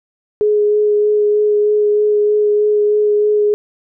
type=tone with vibrato; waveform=sine; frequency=418.9 Hz; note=G#4; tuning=15 cents sharp; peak=-10 dBFS; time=0.41-3.54 s; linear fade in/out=0 ms; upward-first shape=sine; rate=3.2 Hz; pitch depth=11 cents each way; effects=none